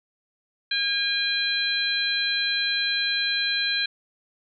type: harmonic tone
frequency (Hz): 810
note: G#5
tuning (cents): -43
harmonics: 2 / 3 / 4 / 5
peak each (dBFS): -27 / -30 / -31 / -25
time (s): 0.71-3.86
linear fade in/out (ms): 5
effects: none